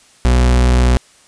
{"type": "tone", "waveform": "40% pulse", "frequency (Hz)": 61.74, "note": "B1", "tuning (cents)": 0, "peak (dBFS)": -8, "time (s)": [0.25, 0.97], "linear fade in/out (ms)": 0, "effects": ["white hiss -48 dBFS RMS until 1.27 s", "resampled to 22050 Hz"]}